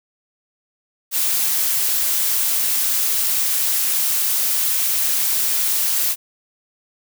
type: noise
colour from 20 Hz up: blue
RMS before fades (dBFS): -19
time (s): 1.11-6.16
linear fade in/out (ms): 50
effects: none